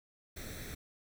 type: noise with comb filter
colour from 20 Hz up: pink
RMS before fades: -44 dBFS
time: 0.36-0.75 s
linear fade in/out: 10 ms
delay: 0.51 ms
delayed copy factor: +0.7
effects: none